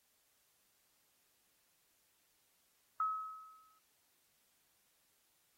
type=tone with exponential decay; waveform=sine; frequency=1283 Hz; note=E6; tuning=47 cents flat; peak=-30 dBFS; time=3-3.79 s; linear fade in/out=2 ms; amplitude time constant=170 ms; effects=white hiss -75 dBFS RMS until 5.57 s + AAC 48 kbps